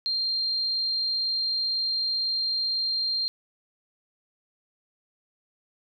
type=tone; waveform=sine; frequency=4186 Hz; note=C8; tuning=in tune; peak=-24 dBFS; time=0.06-3.28 s; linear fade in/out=0 ms; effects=none